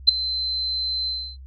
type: tone with ADSR envelope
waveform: sine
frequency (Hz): 4080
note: C8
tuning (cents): -44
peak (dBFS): -6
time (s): 0.07-1.37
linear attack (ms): 18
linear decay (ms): 9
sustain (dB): -17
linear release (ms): 300
effects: noise-tail reverb RT60 0.1 s tail -22 dB re dry + added 66 Hz sine -38 dBFS peak until 1.46 s